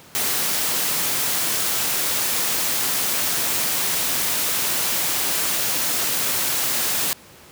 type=noise; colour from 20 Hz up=white; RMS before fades=-22 dBFS; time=0.15-7.13 s; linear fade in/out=0 ms; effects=pink hiss -46 dBFS RMS until 7.51 s + high-pass 100 Hz 12 dB/octave